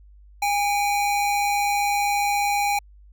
square tone pair together, 816 / 2293 Hz, G#5 / D7, -31 / -42 cents, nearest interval octave + tritone, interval 1789 cents, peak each -21 / -30 dBFS, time 0.42-2.79 s, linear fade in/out 5 ms, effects added 50 Hz sine -46 dBFS peak until 3.12 s

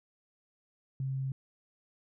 sine tone, 133.7 Hz, C3, 38 cents sharp, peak -31 dBFS, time 1-1.32 s, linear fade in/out 2 ms, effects none

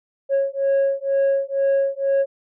sine beating tone pair, 548 / 550.1 Hz, C#5 / C#5, -20 / -13 cents, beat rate 2.1 Hz, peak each -18 / -18 dBFS, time 0.29-2.26 s, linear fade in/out 50 ms, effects tanh soft clip ceiling -14 dBFS

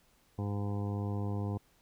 harmonic tone, 101.7 Hz, G#2, 36 cents flat, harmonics 1 / 2 / 3 / 4 / 5 / 7 / 8 / 9 / 10, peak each -33 / -39 / -43 / -45 / -47 / -50 / -51 / -52 / -53 dBFS, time 0.38-1.58 s, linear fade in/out 10 ms, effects pink hiss -68 dBFS RMS until 1.81 s

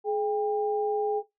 sine tone pair together, 422.9 / 798.3 Hz, G#4 / G5, +31 / +31 cents, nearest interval major seventh, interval 1100 cents, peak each -25 / -30 dBFS, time 0.04-1.23 s, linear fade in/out 50 ms, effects noise-tail reverb RT60 0.2 s tail -19 dB re dry

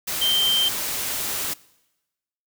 sine tone in noise, 3136 Hz, G7, in tune, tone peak -18 dBFS, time 0.21-0.69 s, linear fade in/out 10 ms, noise white, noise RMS -27 dBFS, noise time 0.07-1.54 s, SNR +6 dB, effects noise-tail reverb RT60 1.0 s tail -22 dB re dry

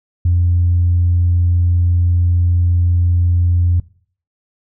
sine tone, 87.4 Hz, F2, 2 cents sharp, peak -9 dBFS, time 0.25-3.8 s, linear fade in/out 5 ms, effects noise-tail reverb RT60 0.5 s tail -21 dB re dry + tanh soft clip ceiling -6 dBFS

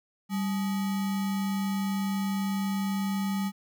sine tone with sample-and-hold, 196 Hz, G3, in tune, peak -26 dBFS, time 0.29-3.52 s, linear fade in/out 50 ms, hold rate 1050 Hz, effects none

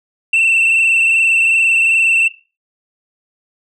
sine tone with frequency modulation, 2684 Hz, E7, 31 cents sharp, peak -7 dBFS, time 0.33-2.28 s, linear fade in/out 5 ms, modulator 22.6 Hz, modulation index 2.6, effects noise-tail reverb RT60 0.3 s tail -19 dB re dry + tanh soft clip ceiling -8 dBFS

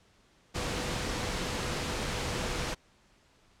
sine tone in noise, 493.9 Hz, B4, in tune, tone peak -43 dBFS, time 0.54-2.75 s, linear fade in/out 20 ms, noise pink, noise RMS -33 dBFS, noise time 0.54-2.75 s, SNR -13 dB, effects pink hiss -64 dBFS RMS until 3.6 s + low-pass 7000 Hz 12 dB/octave

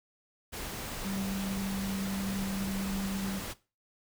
sine tone in noise, 194.6 Hz, G3, 12 cents flat, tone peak -33 dBFS, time 1.04-3.4 s, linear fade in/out 20 ms, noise pink, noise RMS -39 dBFS, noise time 0.52-3.54 s, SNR +3 dB, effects noise-tail reverb RT60 0.3 s tail -18 dB re dry

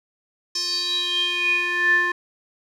square tone with band-pass filter sweep, 352.8 Hz, F4, 18 cents sharp, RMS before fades -22 dBFS, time 0.55-2.12 s, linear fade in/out 5 ms, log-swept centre 5400 to 1500 Hz, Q 8.8, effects none

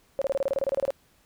sine tone bursts, 548 Hz, C#5, 20 cents flat, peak -22 dBFS, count 14, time 0.19-0.905 s, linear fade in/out 0 ms, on 26 ms, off 27 ms, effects pink hiss -63 dBFS RMS until 1.25 s

